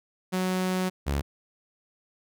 sawtooth tone pair in turn, 185 / 70.67 Hz, F#3 / C#2, 0 / +34 cents, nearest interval octave + perfect fourth, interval 1666 cents, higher first, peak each -21 dBFS, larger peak neither, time 0.32-0.9 / 1.06-1.22 s, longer first, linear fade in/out 20 ms, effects none

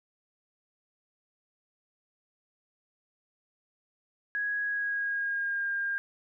sine tone with pitch glide, 1661.2 to 1607.4 Hz, G#6 to G6, 0 to +43 cents, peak -28 dBFS, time 4.35-5.98 s, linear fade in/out 0 ms, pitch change -57 cents, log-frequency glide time 4.63-5.68 s, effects none

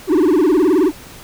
triangle tone with vibrato, 336.7 Hz, E4, 37 cents sharp, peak -8 dBFS, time 0.07-0.92 s, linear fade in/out 50 ms, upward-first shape sine, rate 19 Hz, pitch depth 250 cents each way, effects pink hiss -38 dBFS RMS until 1.23 s

